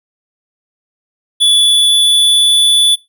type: tone with pitch glide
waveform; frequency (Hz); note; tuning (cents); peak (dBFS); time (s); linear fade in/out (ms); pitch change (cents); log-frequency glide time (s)
square; 3441 to 3463; A7 to A7; -39 to -28; -7; 1.4-2.96; 20; +11; 1.55-2.54
effects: noise-tail reverb RT60 0.2 s tail -18 dB re dry